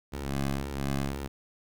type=ring-modulated tone; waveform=15% pulse; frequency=69.3 Hz; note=C#2; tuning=in tune; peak=-20 dBFS; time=0.12-1.28 s; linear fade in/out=20 ms; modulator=68.3 Hz; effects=none